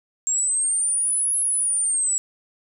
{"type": "linear two-way sweep", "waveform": "sine", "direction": "up then down", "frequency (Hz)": [7459, 10670, 7680], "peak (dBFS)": -19, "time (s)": [0.27, 2.18], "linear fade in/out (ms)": 0, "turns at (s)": 1.39, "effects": []}